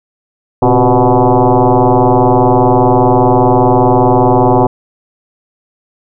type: tone with frequency modulation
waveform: sine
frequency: 240 Hz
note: B3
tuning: 49 cents flat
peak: -5 dBFS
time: 0.62-4.67 s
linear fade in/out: 5 ms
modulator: 125 Hz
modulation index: 5.7
effects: none